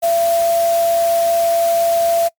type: tone in noise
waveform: sine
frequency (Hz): 675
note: E5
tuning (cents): +41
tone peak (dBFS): -12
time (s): 0.02-2.29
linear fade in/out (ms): 20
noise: white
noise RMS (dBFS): -28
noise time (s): 0.02-2.29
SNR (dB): +13
effects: noise-tail reverb RT60 0.1 s tail -23 dB re dry + MP3 96 kbps